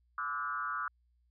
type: tone with frequency modulation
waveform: sine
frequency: 1300 Hz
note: E6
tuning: 24 cents flat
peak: -33 dBFS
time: 0.18-0.88 s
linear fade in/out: 2 ms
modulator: 139 Hz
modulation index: 1.4
effects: added 60 Hz sine -68 dBFS peak until 1.3 s